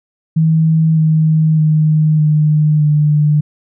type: tone with pitch steps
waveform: sine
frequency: 160.1 / 157.44 / 154.83 / 152.25 / 149.72 Hz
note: D#3 / D#3 / D#3 / D#3 / D3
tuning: +50 / +21 / -8 / -37 / +34 cents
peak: -8 dBFS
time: 0.36-3.41 s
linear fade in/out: 10 ms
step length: 610 ms
effects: none